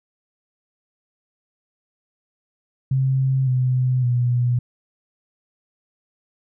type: tone with pitch steps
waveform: sine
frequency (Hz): 132.8 / 127.46 / 122.34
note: C3 / C3 / B2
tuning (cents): +26 / -45 / -16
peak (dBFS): -16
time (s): 2.91-4.59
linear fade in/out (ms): 5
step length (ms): 560
effects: none